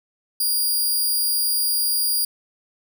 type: tone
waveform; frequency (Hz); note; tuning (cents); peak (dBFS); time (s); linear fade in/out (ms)
10% pulse; 4817; D8; +43; -12; 0.4-2.25; 5
effects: none